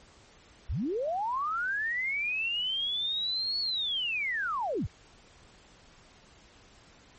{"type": "linear two-way sweep", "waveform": "sine", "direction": "up then down", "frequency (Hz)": [34.68, 4435, 38.73], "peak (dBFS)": -28, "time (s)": [0.69, 4.87], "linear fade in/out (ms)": 10, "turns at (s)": 3.6, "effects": ["pink hiss -57 dBFS RMS until 7.18 s", "MP3 32 kbps"]}